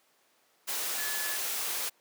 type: tone in noise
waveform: sine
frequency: 1717 Hz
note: A6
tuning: 43 cents flat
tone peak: -37 dBFS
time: 0.97-1.37 s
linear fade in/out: 20 ms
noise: white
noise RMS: -33 dBFS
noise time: 0.67-1.9 s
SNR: -7 dB
effects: pink hiss -67 dBFS RMS until 2 s + high-pass 400 Hz 12 dB/octave